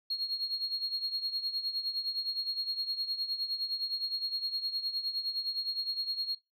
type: tone with tremolo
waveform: sine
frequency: 4282 Hz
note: C8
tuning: 39 cents sharp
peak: -27 dBFS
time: 0.1-6.35 s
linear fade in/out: 5 ms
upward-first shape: triangle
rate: 9.7 Hz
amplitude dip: 80%
effects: noise-tail reverb RT60 0.2 s tail -20 dB re dry + tanh soft clip ceiling -26 dBFS